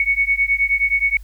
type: beating tone pair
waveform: sine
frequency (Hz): 2217 / 2226.5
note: C#7 / C#7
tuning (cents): 0 / +7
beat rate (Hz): 9.5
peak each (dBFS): -18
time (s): 0-1.17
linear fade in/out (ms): 2
effects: added 50 Hz sine -34 dBFS peak until 1.23 s + white hiss -56 dBFS RMS until 1.23 s